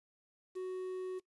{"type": "tone with quantisation", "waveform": "triangle", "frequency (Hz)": 370.9, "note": "F#4", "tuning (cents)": 4, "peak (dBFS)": -35, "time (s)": [0.55, 1.2], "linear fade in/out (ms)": 20, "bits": 10, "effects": ["noise-tail reverb RT60 0.1 s tail -20 dB re dry", "resampled to 24000 Hz"]}